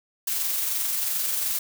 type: noise with amplitude modulation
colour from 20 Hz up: blue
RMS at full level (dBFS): -25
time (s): 0.27-1.59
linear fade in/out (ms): 5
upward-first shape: sine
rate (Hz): 22.7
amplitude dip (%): 30
effects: none